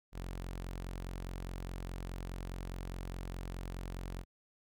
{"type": "tone", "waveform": "sawtooth", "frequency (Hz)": 44.83, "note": "F1", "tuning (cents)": 46, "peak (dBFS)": -36, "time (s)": [0.12, 4.25], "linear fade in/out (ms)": 50, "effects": []}